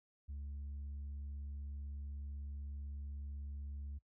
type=tone; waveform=sine; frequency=71 Hz; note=C#2; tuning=42 cents sharp; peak=-40 dBFS; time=0.28-3.99 s; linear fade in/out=20 ms; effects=noise-tail reverb RT60 0.1 s tail -21 dB re dry + tanh soft clip ceiling -41 dBFS